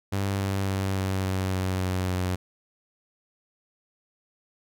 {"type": "tone with pitch steps", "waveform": "sawtooth", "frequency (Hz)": [98.5, 97.48, 96.47, 95.48, 94.49, 93.51, 92.54, 91.59], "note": ["G2", "G2", "G2", "G2", "F#2", "F#2", "F#2", "F#2"], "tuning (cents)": [9, -9, -27, -45, 37, 19, 1, -17], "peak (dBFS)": -21, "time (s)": [0.12, 2.36], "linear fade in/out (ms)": 10, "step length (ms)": 280, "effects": []}